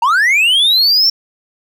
triangle linear sweep, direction up, 880 to 5500 Hz, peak -7 dBFS, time 0.02-1.1 s, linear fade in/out 5 ms, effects none

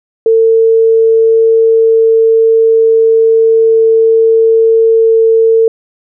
sine tone, 450.1 Hz, A4, 39 cents sharp, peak -4 dBFS, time 0.26-5.68 s, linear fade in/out 2 ms, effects none

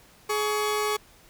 sawtooth tone pair together, 421.4 / 1125 Hz, G#4 / C#6, +25 / +25 cents, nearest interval octave + perfect fourth, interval 1700 cents, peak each -22 / -25 dBFS, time 0.29-0.97 s, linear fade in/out 10 ms, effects pink hiss -55 dBFS RMS until 1.29 s

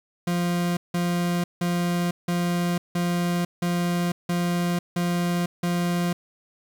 40% pulse tone bursts, 174.61 Hz, F3, in tune, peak -21 dBFS, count 9, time 0.27-6.13 s, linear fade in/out 5 ms, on 500 ms, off 170 ms, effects 9-bit

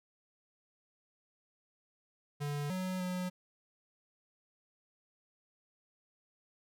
square tone with pitch steps, 145.2 / 185.2 / 182 Hz, D3 / F#3 / F#3, -19 / +2 / -28 cents, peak -35 dBFS, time 2.4-3.3 s, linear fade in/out 20 ms, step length 300 ms, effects none

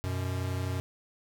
square tone pair together, 92.5 / 124.16 Hz, F#2 / B2, 0 / +10 cents, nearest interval perfect fourth, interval 510 cents, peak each -32 / -36 dBFS, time 0.04-0.8 s, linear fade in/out 0 ms, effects none

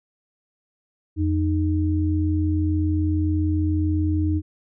sine tone pair together, 86.5 / 308.3 Hz, F2 / D#4, -16 / -16 cents, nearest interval octave + minor seventh, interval 2200 cents, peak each -20 / -23 dBFS, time 1.16-4.42 s, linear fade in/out 50 ms, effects none

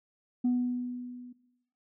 sine tone with level ramp, 246.9 Hz, B3, in tune, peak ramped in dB -21 to -44 dBFS, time 0.44-1.33 s, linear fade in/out 10 ms, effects noise-tail reverb RT60 0.8 s tail -17 dB re dry + tanh soft clip ceiling -21 dBFS

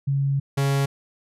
sine / 45% pulse tone pair in turn, 138.59 / 138.59 Hz, C#3 / C#3, 0 / 0 cents, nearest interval unison, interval 0 cents, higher neither, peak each -19 / -19 dBFS, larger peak neither, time 0.07-0.4 / 0.57-0.86 s, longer first, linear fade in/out 10 ms, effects resampled to 32000 Hz

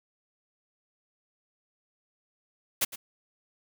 white noise with echo, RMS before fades -25 dBFS, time 2.81-2.85 s, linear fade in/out 10 ms, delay 110 ms, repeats 1, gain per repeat -15 dB, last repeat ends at 2.96 s, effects none

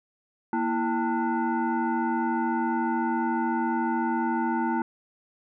sine tone with frequency modulation, 330 Hz, E4, 2 cents sharp, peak -23 dBFS, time 0.53-4.82 s, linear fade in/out 2 ms, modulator 566 Hz, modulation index 1.5, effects none

